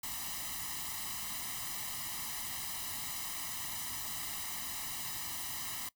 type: noise with comb filter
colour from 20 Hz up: white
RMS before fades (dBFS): -40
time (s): 0.03-5.89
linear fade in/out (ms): 5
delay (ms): 1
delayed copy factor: +0.85
effects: noise-tail reverb RT60 0.1 s tail -20 dB re dry